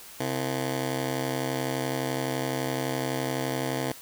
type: ring-modulated tone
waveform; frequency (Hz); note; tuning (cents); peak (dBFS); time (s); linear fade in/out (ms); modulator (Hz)
15% pulse; 196; G3; 0; -18; 0.2-3.92; 5; 62.1
effects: white hiss -46 dBFS RMS until 4.01 s